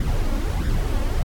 brown noise with flanger, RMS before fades -21 dBFS, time 0-1.23 s, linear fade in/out 5 ms, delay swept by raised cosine 0.56 to 3.66 ms, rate 1.5 Hz, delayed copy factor +0.65, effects AAC 64 kbps

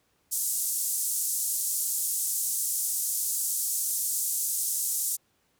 pink band-pass noise, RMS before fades -29 dBFS, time 0.31-5.17 s, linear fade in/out 20 ms, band 7200 to 14000 Hz, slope 24 dB/octave, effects pink hiss -70 dBFS RMS until 5.59 s + high-pass 60 Hz 12 dB/octave

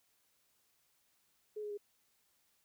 sine tone with pitch steps, 424.3 / 417.3 / 410.3 Hz, G#4 / G#4 / G#4, +37 / +8 / -21 cents, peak -39 dBFS, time 1.56-1.776 s, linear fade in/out 10 ms, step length 72 ms, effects white hiss -75 dBFS RMS until 2.64 s

